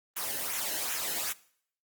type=noise with flanger; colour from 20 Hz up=white; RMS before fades=-33 dBFS; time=0.16-1.33 s; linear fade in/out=10 ms; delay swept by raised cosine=0.21 to 0.88 ms; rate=2.6 Hz; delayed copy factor=-0.65; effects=noise-tail reverb RT60 0.6 s tail -20 dB re dry + Opus 24 kbps